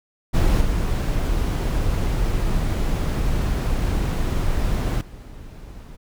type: noise with level steps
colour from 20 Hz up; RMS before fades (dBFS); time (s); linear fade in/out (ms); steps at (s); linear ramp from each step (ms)
brown; -17 / -21 / -38; 0.33-5.97; 20; 0.61 / 5.01; 2
effects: none